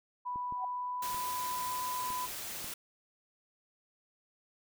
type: tone with pitch glide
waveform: sine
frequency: 987.8 to 999.9 Hz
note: B5 to B5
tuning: 0 to +21 cents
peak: -34 dBFS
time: 0.25-2.27 s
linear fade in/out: 20 ms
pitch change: +21 cents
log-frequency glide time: 0.54-1.77 s
type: clicks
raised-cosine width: 3 ms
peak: -36 dBFS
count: 5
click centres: 0.359 / 0.524 / 1.145 / 2.104 / 2.644 s
type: tone with exponential growth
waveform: sine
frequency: 754 Hz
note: F#5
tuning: 32 cents sharp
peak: -32 dBFS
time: 0.53-0.65 s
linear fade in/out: 5 ms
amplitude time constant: 25 ms
type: noise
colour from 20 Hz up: white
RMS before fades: -41 dBFS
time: 1.02-2.74 s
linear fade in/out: 5 ms
effects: none